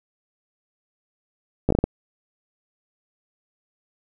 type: slowing click train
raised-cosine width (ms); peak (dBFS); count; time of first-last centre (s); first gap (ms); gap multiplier
2; -5; 6; 1.69-1.84; 14; 1.39
effects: none